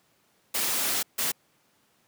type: noise bursts at uneven times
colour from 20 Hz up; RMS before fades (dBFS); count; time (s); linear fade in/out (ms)
white; -27; 2; 0.54-1.03 / 1.18-1.32; 10
effects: pink hiss -66 dBFS RMS until 2.07 s + high-pass 150 Hz 12 dB/octave